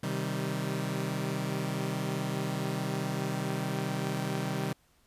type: chord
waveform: sawtooth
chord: C minor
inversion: none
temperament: equal with one note detuned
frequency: 130.81 / 155.56 / 194.42 Hz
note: C3 / Eb3 / G3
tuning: 0 / 0 / -14 cents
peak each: -31 dBFS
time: 0.03-4.73 s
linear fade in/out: 5 ms
effects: pink hiss -67 dBFS RMS until 5.06 s + resampled to 32000 Hz